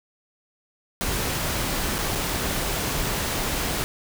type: noise with dropouts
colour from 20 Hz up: pink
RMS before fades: -26 dBFS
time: 1.01-3.84 s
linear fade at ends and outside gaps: 0 ms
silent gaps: 1.983-1.988 / 2.152-2.156 s
effects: none